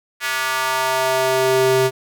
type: tone with high-pass filter sweep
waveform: square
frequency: 130.81 Hz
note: C3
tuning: in tune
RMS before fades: -18 dBFS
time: 0.2-1.91 s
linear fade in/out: 50 ms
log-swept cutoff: 1700 to 280 Hz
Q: 1.8
effects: none